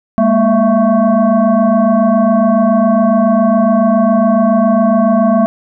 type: tone with frequency modulation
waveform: sine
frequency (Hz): 233.1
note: A#3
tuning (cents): 0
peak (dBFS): -7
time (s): 0.18-5.46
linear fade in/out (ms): 0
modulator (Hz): 439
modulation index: 1.4
effects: none